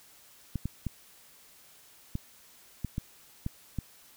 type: clicks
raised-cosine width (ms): 5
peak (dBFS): -19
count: 8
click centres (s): 0.557 / 0.656 / 0.867 / 2.154 / 2.847 / 2.981 / 3.464 / 3.787
effects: white hiss -57 dBFS RMS until 4.16 s